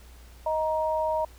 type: tone pair together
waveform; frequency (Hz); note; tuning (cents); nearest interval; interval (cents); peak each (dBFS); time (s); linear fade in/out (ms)
sine; 627.4 / 940; D#5 / A#5; +14 / +14; perfect fifth; 700; -26 / -27; 0.46-1.25; 5
effects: added 60 Hz sine -47 dBFS peak until 1.38 s + pink hiss -55 dBFS RMS until 1.38 s